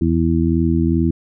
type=harmonic tone; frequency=82.41 Hz; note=E2; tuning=in tune; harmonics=1 / 2 / 3 / 4; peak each=-19 / -19 / -19 / -19 dBFS; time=0.01-1.11 s; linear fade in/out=5 ms; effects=none